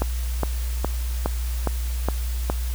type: click train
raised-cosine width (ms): 1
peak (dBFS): -8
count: 7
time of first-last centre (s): 0.02-2.499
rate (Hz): 2.42
effects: added 60 Hz sine -23 dBFS peak until 2.74 s + white hiss -39 dBFS RMS until 2.74 s